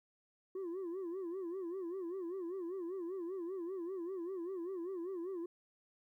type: tone with vibrato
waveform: sine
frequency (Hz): 360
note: F#4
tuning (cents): -47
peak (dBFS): -36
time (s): 0.55-5.46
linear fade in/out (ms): 5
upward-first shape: sine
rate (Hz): 5.1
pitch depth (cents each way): 140
effects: tanh soft clip ceiling -38 dBFS + 13-bit